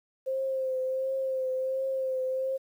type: tone with vibrato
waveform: sine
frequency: 525 Hz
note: C5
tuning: 6 cents sharp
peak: -27 dBFS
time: 0.26-2.58 s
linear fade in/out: 20 ms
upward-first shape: triangle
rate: 1.4 Hz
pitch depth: 32 cents each way
effects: 10-bit